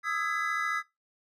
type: chord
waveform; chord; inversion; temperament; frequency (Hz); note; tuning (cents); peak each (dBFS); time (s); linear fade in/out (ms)
triangle; E major seventh; third; equal with one note detuned; 1244.5 / 1318.5 / 1661.2 / 2007; D#6 / E6 / G#6 / B6; 0 / 0 / 0 / +27; -32; 0.03-0.83; 50
effects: noise-tail reverb RT60 0.2 s tail -20 dB re dry